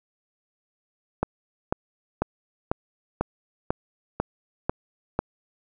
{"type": "click train", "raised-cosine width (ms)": 1, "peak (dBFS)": -8, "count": 9, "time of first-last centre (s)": [1.23, 5.19], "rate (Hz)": 2.02, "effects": []}